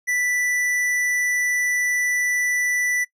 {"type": "tone with hard clipping", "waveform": "sine", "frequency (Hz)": 1975.5, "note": "B6", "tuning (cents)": 0, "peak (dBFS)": -21, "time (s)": [0.07, 3.05], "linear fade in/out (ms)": 20, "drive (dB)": 14, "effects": ["noise-tail reverb RT60 0.1 s tail -21 dB re dry", "resampled to 32000 Hz"]}